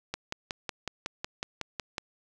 click train, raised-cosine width 0.2 ms, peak -15 dBFS, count 11, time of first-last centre 0.14-1.982 s, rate 5.43 Hz, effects none

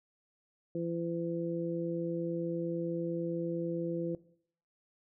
harmonic tone, 168.9 Hz, E3, 42 cents sharp, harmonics 1 / 2 / 3, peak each -37 / -35 / -38 dBFS, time 0.75-4.15 s, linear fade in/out 2 ms, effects noise-tail reverb RT60 0.6 s tail -18 dB re dry

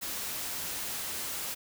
white noise, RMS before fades -36 dBFS, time 0.01-1.55 s, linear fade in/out 20 ms, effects none

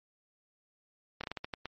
slowing click train, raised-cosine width 0.3 ms, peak -21 dBFS, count 8, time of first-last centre 1.21-1.656 s, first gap 27 ms, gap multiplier 1.28, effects MP3 32 kbps

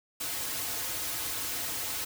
white noise with comb filter, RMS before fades -34 dBFS, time 0.2-2.05 s, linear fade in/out 10 ms, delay 5.1 ms, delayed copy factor -0.95, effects none

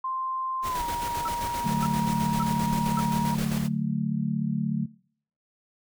sine tone with pitch glide, 1046.5 to 948.6 Hz, C6 to A#5, 0 to +30 cents, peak -27 dBFS, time 0.04-3.35 s, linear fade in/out 5 ms, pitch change -170 cents, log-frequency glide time 0.67-0.83 s
pink noise with tremolo, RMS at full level -34 dBFS, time 0.62-3.69 s, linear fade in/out 50 ms, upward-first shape square, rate 7.6 Hz, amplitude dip 40%
sine tone bursts, 1318.5 Hz, E6, in tune, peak -28 dBFS, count 4, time 1.25-3.002 s, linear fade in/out 5 ms, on 33 ms, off 540 ms
sine chord, D major, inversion none, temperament just, 146.83 / 183.54 / 220.2 Hz, D3 / F#3 / A3, 0 / -14 / +2 cents, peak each -29 dBFS, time 1.64-4.86 s, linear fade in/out 10 ms
effects noise-tail reverb RT60 0.6 s tail -23 dB re dry

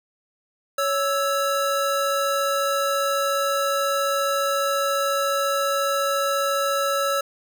square tone pair together, 557.3 / 1318.5 Hz, C#5 / E6, +9 / 0 cents, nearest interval octave + minor third, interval 1491 cents, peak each -24 dBFS, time 0.78-7.21 s, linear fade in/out 5 ms, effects none

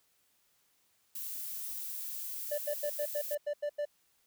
violet noise, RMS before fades -40 dBFS, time 1.15-3.35 s, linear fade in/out 5 ms
triangle tone bursts, 587.3 Hz, D5, in tune, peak -29 dBFS, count 9, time 2.51-3.854 s, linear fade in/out 10 ms, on 72 ms, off 87 ms
effects white hiss -72 dBFS RMS until 4.26 s

